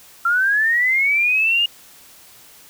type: linear sweep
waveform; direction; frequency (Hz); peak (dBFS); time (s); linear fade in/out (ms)
sine; up; 1356 to 2864; -14; 0.25-1.66; 5
effects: white hiss -46 dBFS RMS until 2.69 s